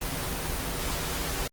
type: noise with comb filter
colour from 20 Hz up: pink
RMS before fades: -31 dBFS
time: 0.01-1.48 s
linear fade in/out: 10 ms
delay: 9.4 ms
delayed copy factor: -0.55
effects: Opus 24 kbps